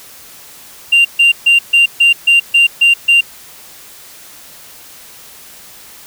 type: tone bursts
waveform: sine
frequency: 2780 Hz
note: F7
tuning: 9 cents flat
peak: -3 dBFS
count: 9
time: 0.92-3.21 s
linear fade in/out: 10 ms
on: 130 ms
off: 140 ms
effects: tanh soft clip ceiling -3 dBFS + white hiss -37 dBFS RMS until 6.06 s